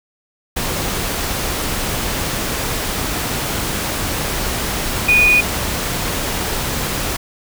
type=tone in noise; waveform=sine; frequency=2466 Hz; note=D#7; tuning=16 cents flat; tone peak=-9 dBFS; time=5.08-5.41 s; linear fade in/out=10 ms; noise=pink; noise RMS=-21 dBFS; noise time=0.56-7.17 s; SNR=+9 dB; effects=none